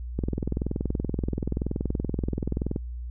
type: click train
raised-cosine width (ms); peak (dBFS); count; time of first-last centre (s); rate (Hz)
3; -14; 55; 0.19-2.761; 21
effects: added 60 Hz sine -32 dBFS peak until 3.1 s